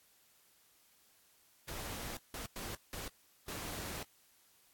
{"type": "noise bursts at uneven times", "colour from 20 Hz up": "pink", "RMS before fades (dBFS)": -43, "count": 5, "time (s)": [[1.68, 2.17], [2.34, 2.46], [2.56, 2.75], [2.93, 3.08], [3.48, 4.03]], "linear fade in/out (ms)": 2, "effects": ["white hiss -68 dBFS RMS until 4.73 s", "AAC 64 kbps"]}